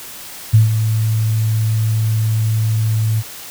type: tone with ADSR envelope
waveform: sine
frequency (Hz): 110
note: A2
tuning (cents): 0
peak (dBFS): -4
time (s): 0.53-3.23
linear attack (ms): 15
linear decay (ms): 140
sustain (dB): -9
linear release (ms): 40
effects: white hiss -33 dBFS RMS until 3.5 s

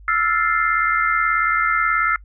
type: chord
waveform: sine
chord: F major seventh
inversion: third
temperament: equal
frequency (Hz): 1318.5 / 1396.9 / 1760 / 2093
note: E6 / F6 / A6 / C7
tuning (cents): 0 / 0 / 0 / 0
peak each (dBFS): -19 / -22 / -25 / -22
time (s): 0.08-2.16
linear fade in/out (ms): 2
effects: noise-tail reverb RT60 0.1 s tail -24 dB re dry + added 50 Hz sine -40 dBFS peak until 2.24 s

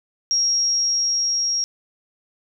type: tone with level ramp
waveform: sine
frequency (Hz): 5600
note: F8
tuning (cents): +4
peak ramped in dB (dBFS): -16 to -19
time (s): 0.31-1.64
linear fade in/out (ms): 0
effects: none

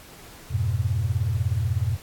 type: chord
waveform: sine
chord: F diminished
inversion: none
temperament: equal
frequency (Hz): 87.31 / 103.83 / 123.47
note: F2 / Ab2 / Cb3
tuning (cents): 0 / 0 / 0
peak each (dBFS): -26 / -25 / -26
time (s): 0.5-1.97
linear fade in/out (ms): 20
effects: pink hiss -46 dBFS RMS until 2.02 s + AAC 64 kbps

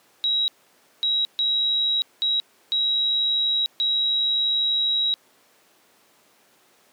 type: tone bursts at uneven times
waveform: sine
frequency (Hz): 3853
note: B7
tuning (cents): -44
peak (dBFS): -19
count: 6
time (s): 0.24-0.48 / 1.03-1.25 / 1.39-2.02 / 2.22-2.4 / 2.72-3.66 / 3.8-5.14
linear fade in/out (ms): 0
effects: pink hiss -58 dBFS RMS until 6.92 s + high-pass 300 Hz 12 dB/octave

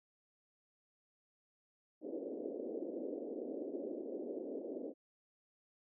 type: band-pass noise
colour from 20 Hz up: pink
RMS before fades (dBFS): -43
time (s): 2.01-4.94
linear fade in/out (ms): 50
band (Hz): 260 to 560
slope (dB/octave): 48
effects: none

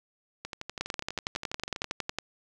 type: two click trains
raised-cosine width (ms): 0.2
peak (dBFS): -19 / -13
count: 18 / 16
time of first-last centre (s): 0.45-1.843 / 0.81-2.186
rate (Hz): 12.2 / 10.9
effects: none

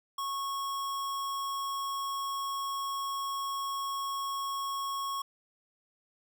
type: tone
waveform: square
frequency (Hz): 1100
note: C#6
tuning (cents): -14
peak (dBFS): -33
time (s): 0.18-5.22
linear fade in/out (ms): 5
effects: none

